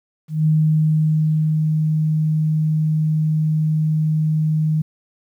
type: tone with ADSR envelope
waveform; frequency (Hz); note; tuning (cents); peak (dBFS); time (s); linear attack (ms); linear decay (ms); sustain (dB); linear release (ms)
sine; 155.56; D#3; 0; -12; 0.28-4.82; 180; 1100; -3; 8
effects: 9-bit